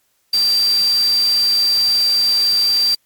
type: tone in noise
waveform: sine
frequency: 4699 Hz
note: D8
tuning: in tune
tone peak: -12 dBFS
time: 0.33-2.95 s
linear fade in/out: 5 ms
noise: white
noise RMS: -29 dBFS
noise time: 0.33-2.95 s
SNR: +14 dB
effects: white hiss -63 dBFS RMS until 3.05 s + MP3 96 kbps